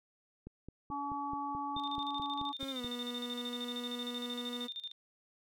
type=click train; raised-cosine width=3 ms; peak=-33 dBFS; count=12; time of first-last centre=0.47-2.846 s; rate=4.63 Hz
type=harmonic tone; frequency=284.1 Hz; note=C#4; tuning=43 cents sharp; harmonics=1 / 3 / 4; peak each=-42 / -38 / -40 dBFS; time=0.9-2.53 s; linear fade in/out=20 ms
type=tone with tremolo; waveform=sine; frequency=3618 Hz; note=A7; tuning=48 cents sharp; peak=-38 dBFS; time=1.76-4.92 s; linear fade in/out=5 ms; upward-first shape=square; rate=13 Hz; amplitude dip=80%
type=tone with pitch glide; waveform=30% pulse; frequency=270.9 to 242.7 Hz; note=C#4 to B3; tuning=-40 to -30 cents; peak=-37 dBFS; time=2.59-4.68 s; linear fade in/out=20 ms; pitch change=-190 cents; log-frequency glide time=2.7-2.82 s
effects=none